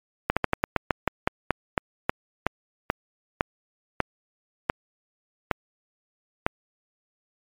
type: slowing click train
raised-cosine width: 0.5 ms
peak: -5 dBFS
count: 19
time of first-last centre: 0.3-6.465 s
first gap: 66 ms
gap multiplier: 1.17
effects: MP3 96 kbps